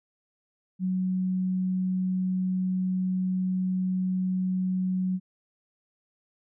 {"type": "tone", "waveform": "sine", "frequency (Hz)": 185.3, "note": "F#3", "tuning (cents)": 3, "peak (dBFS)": -24, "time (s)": [0.79, 5.2], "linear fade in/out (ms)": 50, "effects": []}